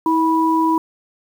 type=tone pair together; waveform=sine; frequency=322.2 / 980.7 Hz; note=E4 / B5; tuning=-39 / -12 cents; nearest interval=octave + perfect fifth; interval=1927 cents; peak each=-16 dBFS; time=0.06-0.78 s; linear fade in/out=2 ms; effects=7-bit